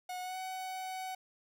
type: tone with pitch glide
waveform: 45% pulse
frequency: 730 to 749.7 Hz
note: F#5 to F#5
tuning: -24 to +23 cents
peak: -38 dBFS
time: 0.09-1.15 s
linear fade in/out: 5 ms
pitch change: +47 cents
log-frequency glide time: 0.21-0.38 s
effects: none